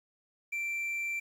triangle tone with quantisation, 2349 Hz, D7, in tune, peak -30 dBFS, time 0.52-1.2 s, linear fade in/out 10 ms, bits 10, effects none

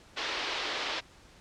white band-pass noise, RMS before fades -34 dBFS, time 0.16-1.01 s, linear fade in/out 20 ms, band 310 to 4300 Hz, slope 24 dB/octave, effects pink hiss -56 dBFS RMS until 1.4 s + low-pass 7000 Hz 12 dB/octave

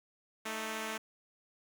5% pulse tone pair together, 220 / 311.1 Hz, A3 / D#4, 0 / 0 cents, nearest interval tritone, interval 600 cents, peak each -26 / -32 dBFS, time 0.45-0.98 s, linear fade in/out 10 ms, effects none

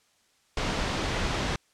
pink low-pass noise, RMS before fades -29 dBFS, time 0.57-1.56 s, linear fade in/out 2 ms, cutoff 5300 Hz, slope 12 dB/octave, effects white hiss -66 dBFS RMS until 1.73 s + low-pass 8000 Hz 12 dB/octave

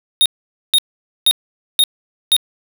square tone bursts, 3713 Hz, A#7, 8 cents flat, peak -9 dBFS, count 5, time 0.21-2.365 s, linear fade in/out 0 ms, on 47 ms, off 480 ms, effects none

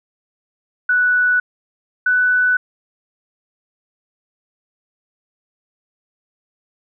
sine tone pair in turn, 1480 / 1492 Hz, F#6 / F#6, 0 / +14 cents, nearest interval unison, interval 14 cents, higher second, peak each -12 dBFS, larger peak neither, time 0.89-1.4 / 2.06-2.57 s, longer neither, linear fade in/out 5 ms, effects none

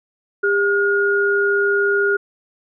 sine tone pair together, 401.8 / 1432 Hz, G4 / F6, +43 / +43 cents, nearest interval octave + minor seventh, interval 2200 cents, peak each -17 dBFS, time 0.43-2.17 s, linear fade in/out 10 ms, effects none

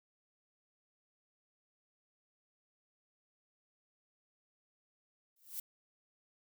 violet noise with exponential growth, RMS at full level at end -37 dBFS, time 5.36-5.6 s, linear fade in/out 5 ms, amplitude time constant 51 ms, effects none

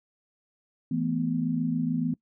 sine chord, E suspended fourth, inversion none, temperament equal, 164.81 / 220 / 246.9 Hz, E3 / A3 / B3, 0 / 0 / 0 cents, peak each -29 / -32 / -27 dBFS, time 0.91-2.14 s, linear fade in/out 5 ms, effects noise-tail reverb RT60 0.1 s tail -22 dB re dry

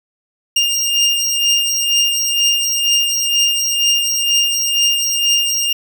25% pulse beating tone pair, 2809 / 2811.1 Hz, F7 / F7, +9 / +11 cents, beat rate 2.1 Hz, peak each -11 / -14 dBFS, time 0.56-5.73 s, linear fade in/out 5 ms, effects none

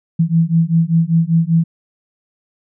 sine beating tone pair, 162.7 / 167.8 Hz, E3 / E3, -22 / +31 cents, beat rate 5.1 Hz, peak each -14 / -14 dBFS, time 0.19-1.64 s, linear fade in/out 10 ms, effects none

